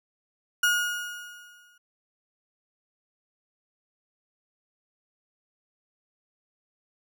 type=tone with exponential decay; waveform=35% pulse; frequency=1439 Hz; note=F#6; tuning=49 cents flat; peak=-17 dBFS; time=0.63-1.78 s; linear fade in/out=5 ms; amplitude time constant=250 ms; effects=none